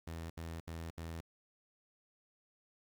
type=tone bursts; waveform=sawtooth; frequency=82.41 Hz; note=E2; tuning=in tune; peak=-38 dBFS; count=4; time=0.07-1.206 s; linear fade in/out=5 ms; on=230 ms; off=72 ms; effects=11-bit